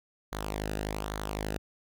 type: tone with flanger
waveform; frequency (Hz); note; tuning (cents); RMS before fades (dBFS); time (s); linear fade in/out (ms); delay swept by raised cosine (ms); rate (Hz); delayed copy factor
sawtooth; 51.91; G#1; 0; -35; 0.32-1.58; 10; 0.38 to 0.93; 1.2; -0.65
effects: none